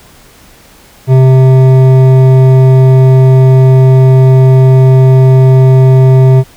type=tone with hard clipping; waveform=sine; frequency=130.81 Hz; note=C3; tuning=in tune; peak=-3 dBFS; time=1.07-6.44 s; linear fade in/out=50 ms; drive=11 dB; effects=pink hiss -39 dBFS RMS until 6.56 s